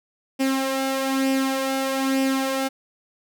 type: tone with flanger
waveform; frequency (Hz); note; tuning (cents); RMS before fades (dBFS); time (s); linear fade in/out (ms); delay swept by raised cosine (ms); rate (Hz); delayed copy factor
sawtooth; 267.5; C4; +38; -23; 0.39-2.69; 20; 0.37 to 2.37; 1.1; +0.55
effects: none